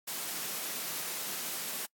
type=high-pass noise; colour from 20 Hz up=white; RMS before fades=-37 dBFS; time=0.07-1.86 s; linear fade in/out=10 ms; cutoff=140 Hz; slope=96 dB/octave; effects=noise-tail reverb RT60 0.1 s tail -25 dB re dry + AAC 64 kbps